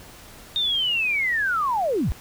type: linear sweep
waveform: sine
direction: down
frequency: 3689 to 32.62 Hz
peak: -20 dBFS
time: 0.56-2.12 s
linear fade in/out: 0 ms
effects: pink hiss -45 dBFS RMS until 2.2 s